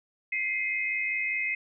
sine tone cluster, 2003 / 2108 / 2528 Hz, B6 / C7 / D#7, +24 / +12 / +27 cents, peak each -37 / -29 / -31 dBFS, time 0.32-1.55 s, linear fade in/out 5 ms, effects none

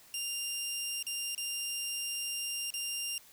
15% pulse tone with dropouts, 2794 Hz, F7, in tune, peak -27 dBFS, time 0.14-3.18 s, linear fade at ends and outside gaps 1 ms, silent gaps 1.027-1.067 / 1.349-1.378 / 2.704-2.739 s, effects white hiss -58 dBFS RMS until 3.32 s

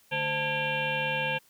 sine tone with frequency modulation, 1632 Hz, G#6, 31 cents flat, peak -26 dBFS, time 0.11-1.39 s, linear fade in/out 20 ms, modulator 371 Hz, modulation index 3.8, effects white hiss -62 dBFS RMS until 1.49 s

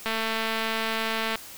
click train, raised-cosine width 0.3 ms, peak -12 dBFS, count 290, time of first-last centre 0.06-1.356 s, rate 223 Hz, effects white hiss -43 dBFS RMS until 1.57 s

